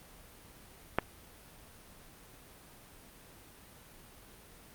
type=click; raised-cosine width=0.5 ms; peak=-10 dBFS; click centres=0.986 s; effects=pink hiss -55 dBFS RMS until 4.74 s + Opus 32 kbps